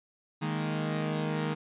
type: chord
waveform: sawtooth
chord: D# suspended fourth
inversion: none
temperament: equal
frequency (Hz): 155.56 / 207.7 / 233.1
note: D#3 / G#3 / A#3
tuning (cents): 0 / 0 / 0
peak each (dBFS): -27 / -32 / -33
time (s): 0.41-1.55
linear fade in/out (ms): 20
effects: resampled to 8000 Hz